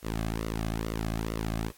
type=tone with flanger; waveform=sawtooth; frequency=55 Hz; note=A1; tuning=in tune; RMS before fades=-32 dBFS; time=0.02-1.72 s; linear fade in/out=50 ms; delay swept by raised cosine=1.2 to 2.19 ms; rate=2.3 Hz; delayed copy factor=-0.7; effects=white hiss -58 dBFS RMS until 1.77 s + AAC 64 kbps